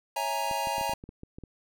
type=chord; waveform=square; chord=A# half-diminished seventh; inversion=first; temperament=equal; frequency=554.4 / 659.3 / 830.6 / 932.3 Hz; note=C#5 / E5 / G#5 / A#5; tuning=0 / 0 / 0 / 0 cents; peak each=-38 / -38 / -33 / -32 dBFS; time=0.16-0.94 s; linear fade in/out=5 ms
type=clicks; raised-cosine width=3 ms; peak=-29 dBFS; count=11; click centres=0.512 / 0.672 / 0.782 / 0.812 / 0.895 / 0.934 / 1.039 / 1.091 / 1.234 / 1.385 / 1.437 s
effects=none